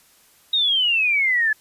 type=exponential sweep; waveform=sine; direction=down; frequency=3792 to 1700 Hz; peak=-16 dBFS; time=0.53-1.53 s; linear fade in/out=5 ms; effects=white hiss -55 dBFS RMS until 1.6 s + resampled to 32000 Hz